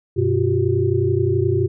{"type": "tone cluster", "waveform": "sine", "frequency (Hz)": [97.7, 125.3, 355.1, 386.6], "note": ["G2", "B2", "F4", "G4"], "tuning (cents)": [-5, 25, 29, -24], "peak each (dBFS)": -21, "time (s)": [0.16, 1.68], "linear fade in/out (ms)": 20, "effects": []}